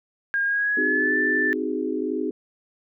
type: tone with pitch glide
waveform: sine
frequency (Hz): 1619 to 1765.5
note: G#6 to A6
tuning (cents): -45 to +5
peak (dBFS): -20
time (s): 0.34-1.53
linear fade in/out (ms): 0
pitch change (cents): +150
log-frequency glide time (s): 0.45-1.17
type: chord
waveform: sine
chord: Ab dominant seventh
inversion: first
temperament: just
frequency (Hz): 259.6 / 311.5 / 373.8 / 415.3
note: C4 / Eb4 / Gb4 / Ab4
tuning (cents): -13 / +2 / +18 / 0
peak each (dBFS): -29 / -28 / -30 / -29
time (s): 0.77-2.31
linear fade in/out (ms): 5
effects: none